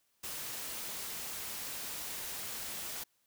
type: noise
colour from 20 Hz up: white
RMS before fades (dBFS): -41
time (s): 0.23-3.04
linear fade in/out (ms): 10
effects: white hiss -75 dBFS RMS until 3.26 s